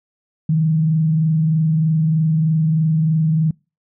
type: tone with frequency modulation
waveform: sine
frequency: 158.5 Hz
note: D#3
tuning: 32 cents sharp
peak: -13 dBFS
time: 0.49-3.51 s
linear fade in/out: 5 ms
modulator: 23.2 Hz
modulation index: 0.3
effects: noise-tail reverb RT60 0.3 s tail -26 dB re dry